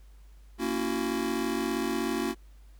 square chord, F# dominant seventh, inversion first, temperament just, 231.2 / 277.5 / 333 / 370 Hz, A#3 / C#4 / E4 / F#4, -14 / +2 / +18 / 0 cents, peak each -34 dBFS, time 0.58-2.35 s, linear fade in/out 50 ms, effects added 50 Hz sine -49 dBFS peak until 2.79 s + pink hiss -66 dBFS RMS until 2.79 s

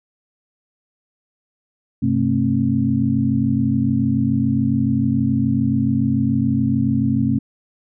sine tone cluster, 97.9 / 130.1 / 221.7 / 268.7 Hz, G2 / C3 / A3 / C4, -2 / -9 / +13 / +46 cents, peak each -25 / -21 / -19 / -20 dBFS, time 2.02-7.39 s, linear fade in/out 10 ms, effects none

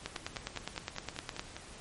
two click trains, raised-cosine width 0.2 ms, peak -18 / -24 dBFS, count 14 / 8, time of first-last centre 0.06-1.395 / 0.16-1.566 s, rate 9.74 / 4.98 Hz, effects pink hiss -50 dBFS RMS until 1.8 s + MP3 48 kbps

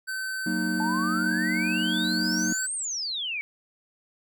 square tone with pitch glide, 1534 to 1523.4 Hz, G6 to G6, -38 to -50 cents, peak -30 dBFS, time 0.07-2.67 s, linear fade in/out 20 ms, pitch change -12 cents, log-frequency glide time 1.61-2.38 s
triangle chord, D# minor, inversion first, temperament equal with one note detuned, 186.07 / 233.1 / 311.1 Hz, F#3 / A#3 / D#4, +10 / 0 / 0 cents, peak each -28 dBFS, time 0.46-2.53 s, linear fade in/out 5 ms
sine exponential two-way sweep, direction up then down, 864 to 8870 to 2223 Hz, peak -28 dBFS, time 0.8-3.41 s, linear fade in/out 0 ms, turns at 2.75 s
effects none

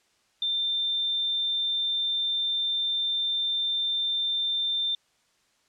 sine tone, 3580 Hz, A7, 29 cents sharp, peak -24 dBFS, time 0.42-4.95 s, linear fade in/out 2 ms, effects white hiss -67 dBFS RMS until 5.68 s + low-pass 7000 Hz 12 dB/octave

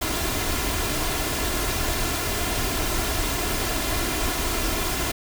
pink noise with comb filter, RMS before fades -25 dBFS, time 0.01-5.12 s, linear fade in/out 10 ms, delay 2.9 ms, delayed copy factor +0.5, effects none

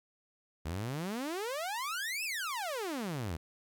sawtooth exponential two-way sweep, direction up then down, 73.42 to 2700 to 73.42 Hz, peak -31 dBFS, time 0.65-3.37 s, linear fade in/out 10 ms, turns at 2.24 s, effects 12-bit

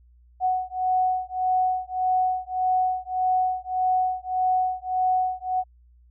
sine beating tone pair, 740 / 741.7 Hz, F#5 / F#5, 0 / +4 cents, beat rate 1.7 Hz, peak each -24 dBFS, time 0.4-5.64 s, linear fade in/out 50 ms, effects added 60 Hz sine -52 dBFS peak until 6.1 s

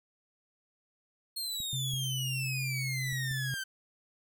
sawtooth exponential sweep, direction down, 4284 to 1538 Hz, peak -31 dBFS, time 1.36-3.64 s, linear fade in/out 10 ms
clicks, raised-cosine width 5 ms, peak -35 dBFS, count 4, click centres 1.603 / 1.936 / 3.126 / 3.312 s
sine tone, 131.7 Hz, C3, 12 cents sharp, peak -33 dBFS, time 1.73-3.54 s, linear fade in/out 0 ms
effects none

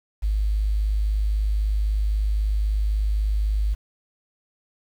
sine tone with quantisation, 51.9 Hz, G#1, in tune, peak -19 dBFS, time 0.22-3.75 s, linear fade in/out 20 ms, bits 8, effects none

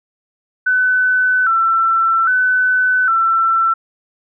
sine tone with vibrato, 1421 Hz, F6, 30 cents sharp, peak -11 dBFS, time 0.66-3.74 s, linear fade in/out 10 ms, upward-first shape square, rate 0.62 Hz, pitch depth 100 cents each way, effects none

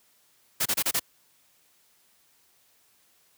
white noise bursts, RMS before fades -25 dBFS, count 5, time 0.6-0.997 s, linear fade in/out 10 ms, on 57 ms, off 28 ms, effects white hiss -64 dBFS RMS until 3.37 s + high-pass 60 Hz 12 dB/octave

